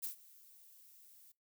violet noise with ADSR envelope, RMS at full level -39 dBFS, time 0.02-1.32 s, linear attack 20 ms, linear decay 110 ms, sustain -22 dB, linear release 6 ms, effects noise-tail reverb RT60 0.2 s tail -22 dB re dry

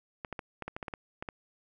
clicks, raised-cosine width 0.5 ms, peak -22 dBFS, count 11, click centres 0.248 / 0.327 / 0.392 / 0.623 / 0.68 / 0.765 / 0.828 / 0.882 / 0.938 / 1.225 / 1.288 s, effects none

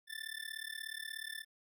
25% pulse tone with amplitude modulation, 1769 Hz, A6, 9 cents sharp, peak -34 dBFS, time 0.07-1.45 s, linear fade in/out 50 ms, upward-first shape sine, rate 36.7 Hz, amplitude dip 95%, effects none

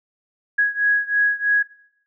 sine beating tone pair, 1661.2 / 1664.3 Hz, G#6 / G#6, 0 / +3 cents, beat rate 3.1 Hz, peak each -18 / -20 dBFS, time 0.58-1.63 s, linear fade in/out 10 ms, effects noise-tail reverb RT60 0.7 s tail -19 dB re dry

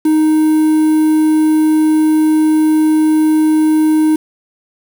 triangle tone with quantisation, 311.1 Hz, D#4, in tune, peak -6 dBFS, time 0.05-4.16 s, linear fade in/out 5 ms, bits 5, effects none

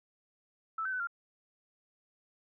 sine tone with pitch steps, 1315 / 1535 / 1503 / 1390 Hz, E6 / G6 / F#6 / F6, -5 / -37 / +27 / -9 cents, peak -32 dBFS, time 0.78-1.072 s, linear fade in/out 5 ms, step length 73 ms, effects none

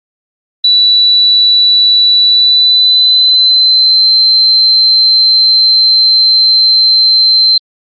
sine tone with pitch glide, 3951 to 4107 Hz, B7 to C8, 0 to -33 cents, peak -4 dBFS, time 0.64-7.58 s, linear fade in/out 5 ms, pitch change +67 cents, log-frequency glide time 2.26-4.09 s, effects Opus 48 kbps

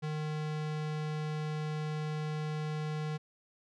square tone, 153.2 Hz, D#3, 27 cents flat, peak -34 dBFS, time 0.02-3.18 s, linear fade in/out 20 ms, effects low-pass 5000 Hz 12 dB/octave

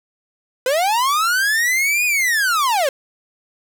45% pulse linear two-way sweep, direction up then down, 488.7 to 2498 to 514 Hz, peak -15 dBFS, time 0.66-2.89 s, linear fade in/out 2 ms, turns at 2.05 s, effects none

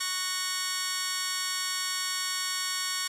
10% pulse chord, F# major, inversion second, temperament just, 1110 / 1480 / 1850 Hz, C#6 / F#6 / A#6, +2 / 0 / -14 cents, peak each -25 / -28 / -25 dBFS, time 0-3.08 s, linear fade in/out 10 ms, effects resampled to 32000 Hz + 9-bit

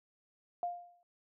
sine tone with exponential decay, 702 Hz, F5, 9 cents sharp, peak -30 dBFS, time 0.63-1.03 s, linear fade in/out 1 ms, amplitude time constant 85 ms, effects none

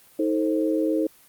sine chord, A diminished, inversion second, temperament just, 316.8 / 440 / 528 Hz, Eb4 / A4 / C5, +31 / 0 / +16 cents, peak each -22 / -27 / -27 dBFS, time 0.19-1.07 s, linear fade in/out 5 ms, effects white hiss -54 dBFS RMS until 1.28 s + Opus 32 kbps

